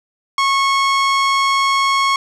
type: tone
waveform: sawtooth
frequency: 1096 Hz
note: C#6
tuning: 20 cents flat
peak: -9 dBFS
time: 0.38-2.16 s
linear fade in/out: 2 ms
effects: low-pass 6000 Hz 12 dB/octave + 8-bit